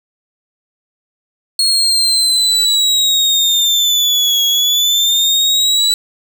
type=linear two-way sweep; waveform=35% pulse; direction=down then up; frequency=4310 to 3322 to 3958 Hz; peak=-9 dBFS; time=1.59-5.94 s; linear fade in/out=2 ms; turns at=4.44 s; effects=none